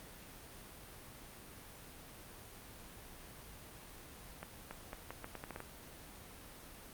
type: accelerating click train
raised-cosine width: 0.5 ms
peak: -28 dBFS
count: 10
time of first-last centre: 4.43-5.604 s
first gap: 280 ms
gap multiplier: 0.79
effects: pink hiss -53 dBFS RMS until 6.93 s + Opus 32 kbps